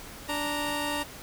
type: tone pair together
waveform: 15% pulse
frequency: 292.9 / 930 Hz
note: D4 / A#5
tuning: -5 / -4 cents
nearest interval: octave + minor sixth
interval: 2001 cents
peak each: -25 dBFS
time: 0.28-1.04 s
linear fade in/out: 20 ms
effects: pink hiss -44 dBFS RMS until 1.22 s